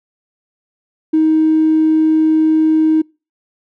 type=tone with tanh clipping; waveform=triangle; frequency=314.9 Hz; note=D#4; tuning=21 cents sharp; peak=-8 dBFS; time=1.13-3.02 s; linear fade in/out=10 ms; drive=1 dB; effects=noise-tail reverb RT60 0.3 s tail -26 dB re dry